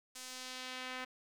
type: tone with band-pass filter sweep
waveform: sawtooth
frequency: 255.6 Hz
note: C4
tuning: 40 cents flat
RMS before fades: -45 dBFS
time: 0.15-1.05 s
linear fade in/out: 10 ms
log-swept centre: 7700 to 2000 Hz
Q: 1
effects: 11-bit